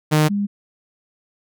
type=tone pair in turn; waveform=sawtooth / sine; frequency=153.2 / 202.7 Hz; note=D#3 / G#3; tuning=-27 / -42 cents; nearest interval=perfect fourth; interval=485 cents; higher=second; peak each=-9 / -18 dBFS; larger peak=first; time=0.11-0.29 / 0.29-0.47 s; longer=neither; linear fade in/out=20 ms; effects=none